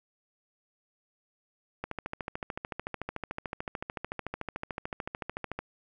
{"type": "click train", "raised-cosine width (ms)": 0.5, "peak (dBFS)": -19, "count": 52, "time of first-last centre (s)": [1.84, 5.59], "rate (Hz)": 13.6, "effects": []}